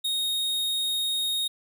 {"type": "tone", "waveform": "45% pulse", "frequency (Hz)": 3729, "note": "A#7", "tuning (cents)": 0, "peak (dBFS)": -25, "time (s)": [0.04, 1.48], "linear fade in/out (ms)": 10, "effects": []}